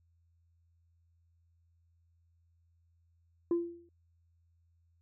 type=tone with exponential decay; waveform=sine; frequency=342.4 Hz; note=F4; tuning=34 cents flat; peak=-22 dBFS; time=3.51-3.89 s; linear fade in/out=2 ms; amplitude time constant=81 ms; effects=tanh soft clip ceiling -24 dBFS + added 84 Hz sine -67 dBFS peak until 5.01 s